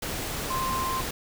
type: tone in noise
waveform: sine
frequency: 1046.5 Hz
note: C6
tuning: in tune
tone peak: -27 dBFS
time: 0.5-1.01 s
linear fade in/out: 5 ms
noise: pink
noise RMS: -32 dBFS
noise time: 0.02-1.11 s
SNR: +2 dB
effects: none